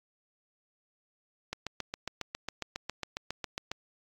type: click train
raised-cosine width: 0.2 ms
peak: -17 dBFS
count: 17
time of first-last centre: 1.53-3.716 s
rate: 7.32 Hz
effects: AAC 64 kbps